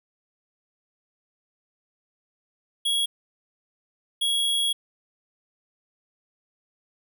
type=tone bursts at uneven times; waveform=square; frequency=3322 Hz; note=G#7; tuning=in tune; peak=-22 dBFS; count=2; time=2.85-3.06 / 4.21-4.73 s; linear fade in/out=10 ms; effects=none